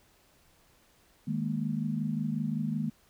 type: chord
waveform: sine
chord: D# suspended fourth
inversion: none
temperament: equal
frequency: 155.56 / 207.7 / 233.1 Hz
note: D#3 / G#3 / A#3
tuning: 0 / 0 / 0 cents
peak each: -33 dBFS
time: 1.27-2.9 s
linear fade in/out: 10 ms
effects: pink hiss -64 dBFS RMS until 3.09 s